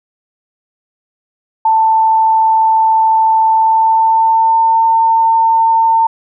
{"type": "tone with pitch glide", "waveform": "sine", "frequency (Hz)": [887, 903], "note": ["A5", "A5"], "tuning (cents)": [14, 45], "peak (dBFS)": -7, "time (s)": [1.65, 6.07], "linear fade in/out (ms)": 5, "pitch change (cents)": 31, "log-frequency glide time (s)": [3.51, 4.83], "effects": []}